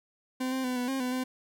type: tone with pitch steps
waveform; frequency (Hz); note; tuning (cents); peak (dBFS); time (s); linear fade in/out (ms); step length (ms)
40% pulse; 257.2 / 262 / 252 / 247.3 / 267.6 / 251 / 256.2; C4 / C4 / B3 / B3 / C4 / B3 / C4; -30 / +2 / +35 / +3 / +39 / +28 / -36; -28; 0.4-1.24; 10; 120
effects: none